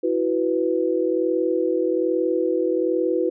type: chord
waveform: sine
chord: E suspended second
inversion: none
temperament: just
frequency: 329.6 / 370.8 / 494.4 Hz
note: E4 / F#4 / B4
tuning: 0 / +4 / +2 cents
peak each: -23 dBFS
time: 0.03-3.3 s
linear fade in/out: 10 ms
effects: none